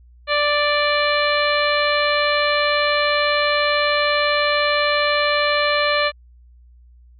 harmonic tone, 587.3 Hz, D5, in tune, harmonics 1 / 2 / 3 / 4 / 5 / 6 / 7, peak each -20 / -22 / -23 / -24 / -28 / -30 / -26 dBFS, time 0.27-6.12 s, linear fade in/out 50 ms, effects added 60 Hz sine -45 dBFS peak until 7.19 s

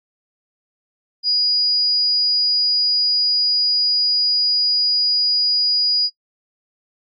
sine tone, 4900 Hz, D#8, 27 cents flat, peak -15 dBFS, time 1.23-6.1 s, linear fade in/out 50 ms, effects noise-tail reverb RT60 0.1 s tail -20 dB re dry + AAC 48 kbps

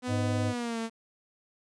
sawtooth tone with pitch glide, 250 to 226.6 Hz, B3 to A#3, +21 to -49 cents, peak -27 dBFS, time 0.02-0.9 s, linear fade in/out 50 ms, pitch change -170 cents, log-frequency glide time 0.46-0.79 s
harmonic tone, 103.83 Hz, G#2, in tune, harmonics 1 / 3 / 5 / 6, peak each -28 / -37 / -41 / -37 dBFS, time 0.07-0.54 s, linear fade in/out 50 ms
effects resampled to 22050 Hz + 10-bit

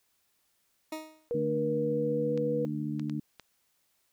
20% pulse tone with exponential decay, 313.2 Hz, D#4, 11 cents sharp, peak -28 dBFS, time 0.92-1.29 s, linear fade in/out 5 ms, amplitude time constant 80 ms
sine tone with pitch glide, 477.5 to 484.7 Hz, A#4 to B4, +42 to -32 cents, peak -28 dBFS, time 1.31-2.65 s, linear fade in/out 0 ms, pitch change +26 cents, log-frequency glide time 1.77-2.34 s
harmonic tone, 74.5 Hz, D2, 25 cents sharp, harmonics 2 / 3 / 4, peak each -35 / -35 / -35 dBFS, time 1.34-3.2 s, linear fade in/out 5 ms
clicks, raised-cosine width 0.2 ms, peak -28 dBFS, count 4, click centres 2.376 / 2.996 / 3.097 / 3.397 s
effects white hiss -73 dBFS RMS until 4.12 s

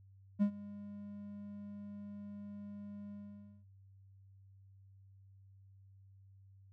triangle tone with ADSR envelope, 204 Hz, G#3, 31 cents flat, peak -23 dBFS, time 0.39-3.65 s, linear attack 31 ms, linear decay 84 ms, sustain -20 dB, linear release 530 ms, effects added 97 Hz sine -58 dBFS peak until 6.72 s

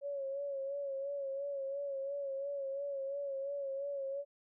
sine tone with vibrato, 554.4 Hz, C#5, in tune, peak -36 dBFS, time 0.01-4.25 s, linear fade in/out 50 ms, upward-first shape sine, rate 2.9 Hz, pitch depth 47 cents each way, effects none

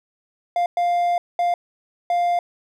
triangle tone bursts at uneven times, 700 Hz, F5, 4 cents sharp, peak -15 dBFS, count 4, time 0.56-0.66 / 0.77-1.18 / 1.39-1.54 / 2.1-2.39 s, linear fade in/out 2 ms, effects none

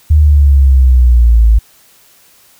sine exponential sweep, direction down, 77.2 to 53.8 Hz, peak -3 dBFS, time 0.1-1.59 s, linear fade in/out 10 ms, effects white hiss -46 dBFS RMS until 2.59 s

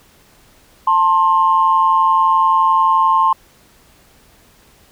sine tone pair together, 890 / 1061.5 Hz, A5 / C6, +20 / +25 cents, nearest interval minor third, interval 305 cents, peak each -14 / -11 dBFS, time 0.87-3.33 s, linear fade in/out 5 ms, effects tanh soft clip ceiling -2 dBFS + pink hiss -50 dBFS RMS until 4.91 s

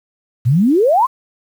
sine exponential sweep, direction up, 110 to 1108.7 Hz, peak -9 dBFS, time 0.45-1.07 s, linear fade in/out 20 ms, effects 7-bit

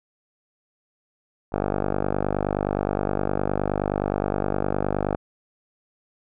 5% pulse tone with low-pass filter, 49.62 Hz, G1, 22 cents sharp, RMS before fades -25 dBFS, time 1.52-5.16 s, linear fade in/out 10 ms, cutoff 950 Hz, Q 2.6, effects none

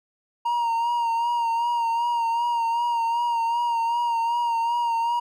triangle tone with vibrato, 936 Hz, A#5, 7 cents sharp, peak -19 dBFS, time 0.45-5.2 s, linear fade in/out 10 ms, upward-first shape sine, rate 2.6 Hz, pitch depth 37 cents each way, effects none

